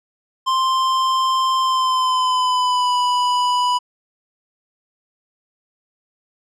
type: tone with pitch glide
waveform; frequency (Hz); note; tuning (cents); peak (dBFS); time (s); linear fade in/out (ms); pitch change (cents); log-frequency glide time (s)
square; 1046.5 to 987.8; C6 to B5; 0 to 0; -16; 0.46-3.79; 20; -100; 1.6-2.95
effects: low-pass 6000 Hz 12 dB/octave